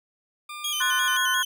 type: tone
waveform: 20% pulse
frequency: 1200 Hz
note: D6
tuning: 37 cents sharp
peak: -30 dBFS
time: 0.49-1.17 s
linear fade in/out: 5 ms
type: tone with vibrato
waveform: sawtooth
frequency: 3173 Hz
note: G7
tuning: 20 cents sharp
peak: -23 dBFS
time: 0.64-1.45 s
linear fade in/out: 5 ms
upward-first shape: square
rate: 5.7 Hz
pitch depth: 59 cents each way
type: chord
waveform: sine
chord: F# diminished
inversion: second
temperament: equal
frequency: 1046.5 / 1480 / 1760 Hz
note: C6 / F#6 / A6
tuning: 0 / 0 / 0 cents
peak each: -27 / -24 / -30 dBFS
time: 0.8-1.43 s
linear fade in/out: 10 ms
effects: none